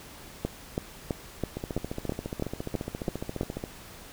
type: two click trains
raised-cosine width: 2 ms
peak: -19 / -14 dBFS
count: 31 / 10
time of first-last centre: 1.57-3.639 / 0.45-3.411 s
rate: 14.5 / 3.04 Hz
effects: pink hiss -47 dBFS RMS until 4.12 s